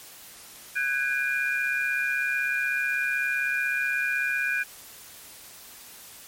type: tone cluster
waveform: sine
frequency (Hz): 1503 / 1639 / 2414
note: F#6 / G#6 / D7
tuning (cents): +27 / -23 / +47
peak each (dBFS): -28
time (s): 0.75-4.64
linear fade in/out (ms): 20
effects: white hiss -46 dBFS RMS until 6.27 s + MP3 64 kbps